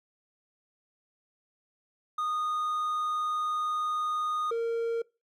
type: tone pair in turn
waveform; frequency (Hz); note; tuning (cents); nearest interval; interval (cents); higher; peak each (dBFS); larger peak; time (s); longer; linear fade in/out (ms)
triangle; 1233 / 461.9; D#6 / A#4; -16 / -16; octave + perfect fourth; 1700; first; -26 / -25; second; 2.18-4.51 / 4.51-5.02; first; 5
effects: noise-tail reverb RT60 0.3 s tail -24 dB re dry